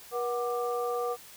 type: tone cluster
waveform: sine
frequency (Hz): 481.1 / 740 / 1183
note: B4 / F#5 / D6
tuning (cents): -45 / 0 / +12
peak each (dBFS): -30 / -35 / -35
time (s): 0.11-1.17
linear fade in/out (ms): 50
effects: white hiss -50 dBFS RMS until 1.36 s